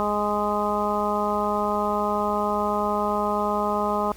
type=harmonic tone; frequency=207.7 Hz; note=G#3; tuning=in tune; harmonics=1 / 2 / 3 / 4 / 5 / 6; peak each=-29 / -29 / -28 / -28 / -28 / -29 dBFS; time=0-4.12 s; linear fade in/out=0 ms; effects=added 60 Hz sine -45 dBFS peak until 4.16 s + pink hiss -48 dBFS RMS until 4.16 s